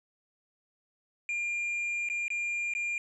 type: tone with dropouts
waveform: triangle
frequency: 2400 Hz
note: D7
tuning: 37 cents sharp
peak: -28 dBFS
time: 1.29-2.98 s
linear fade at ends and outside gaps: 1 ms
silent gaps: 2.088-2.099 / 2.281-2.303 / 2.737-2.75 s
effects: resampled to 24000 Hz